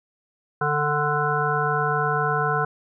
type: harmonic tone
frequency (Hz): 148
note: D3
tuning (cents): +14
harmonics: 1 / 3 / 5 / 7 / 9 / 10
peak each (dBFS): -27 / -27 / -27 / -27 / -27 / -27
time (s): 0.61-2.65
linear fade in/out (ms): 5
effects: none